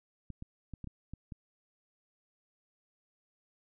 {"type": "clicks", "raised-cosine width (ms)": 5, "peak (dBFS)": -30, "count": 7, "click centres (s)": [0.303, 0.424, 0.737, 0.843, 0.873, 1.136, 1.322], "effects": []}